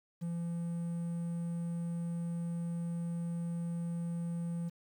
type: tone with quantisation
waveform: triangle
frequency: 170 Hz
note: F3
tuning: 46 cents flat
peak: -32 dBFS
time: 0.21-4.7 s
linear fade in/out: 20 ms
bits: 10
effects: none

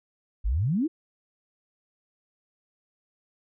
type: exponential sweep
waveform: sine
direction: up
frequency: 44.47 to 349.2 Hz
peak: -22 dBFS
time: 0.44-0.88 s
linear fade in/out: 20 ms
effects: none

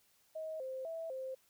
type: tone with pitch steps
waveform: sine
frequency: 633 / 523 / 655 / 524 Hz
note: D#5 / C5 / E5 / C5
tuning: +30 / -1 / -11 / +2 cents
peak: -39 dBFS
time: 0.35-1.35 s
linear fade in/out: 10 ms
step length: 250 ms
effects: white hiss -71 dBFS RMS until 1.49 s

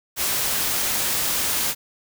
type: noise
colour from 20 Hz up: white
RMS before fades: -23 dBFS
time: 0.16-1.75 s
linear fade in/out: 50 ms
effects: none

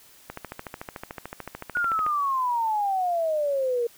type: click train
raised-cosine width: 0.5 ms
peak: -19 dBFS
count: 25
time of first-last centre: 0.3-2.065 s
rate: 13.6 Hz
type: exponential sweep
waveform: sine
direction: down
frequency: 1463 to 464.6 Hz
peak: -22 dBFS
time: 1.75-3.87 s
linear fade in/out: 5 ms
effects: white hiss -53 dBFS RMS until 3.97 s

